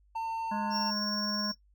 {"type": "tone", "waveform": "triangle", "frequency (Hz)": 903, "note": "A5", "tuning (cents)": 45, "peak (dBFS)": -29, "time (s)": [0.15, 0.91], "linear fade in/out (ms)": 10}
{"type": "harmonic tone", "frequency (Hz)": 208.6, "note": "G#3", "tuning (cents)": 8, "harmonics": [1, 3, 5, 7, 8], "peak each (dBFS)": [-34, -43, -41, -46, -46], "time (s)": [0.51, 1.52], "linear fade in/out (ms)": 10}
{"type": "tone with tremolo", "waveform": "triangle", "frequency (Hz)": 5500, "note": "F8", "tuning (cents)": -27, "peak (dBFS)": -30, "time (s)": [0.7, 1.55], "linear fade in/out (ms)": 50, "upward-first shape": "triangle", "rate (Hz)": 19, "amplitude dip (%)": 35}
{"effects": ["noise-tail reverb RT60 0.1 s tail -19 dB re dry", "added 50 Hz sine -61 dBFS peak until 1.74 s"]}